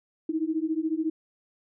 sine beating tone pair, 311.1 / 325.1 Hz, D#4 / E4, 0 / -24 cents, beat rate 14 Hz, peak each -28 dBFS, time 0.29-1.1 s, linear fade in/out 5 ms, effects none

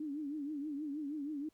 sine tone with vibrato, 293.7 Hz, D4, in tune, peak -37 dBFS, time 0-1.49 s, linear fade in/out 5 ms, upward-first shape triangle, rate 6.3 Hz, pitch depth 130 cents each way, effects pink hiss -75 dBFS RMS until 1.53 s

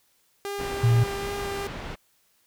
sawtooth tone with vibrato, 400.3 Hz, G4, 36 cents sharp, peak -26 dBFS, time 0.45-1.67 s, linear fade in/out 0 ms, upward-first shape sine, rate 2.5 Hz, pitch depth 12 cents each way
pink low-pass noise, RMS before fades -36 dBFS, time 0.58-1.96 s, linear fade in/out 20 ms, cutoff 3100 Hz, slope 12 dB/octave
sine tone, 117.2 Hz, A#2, 10 cents sharp, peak -16 dBFS, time 0.83-1.04 s, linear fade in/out 10 ms
effects white hiss -66 dBFS RMS until 2.46 s

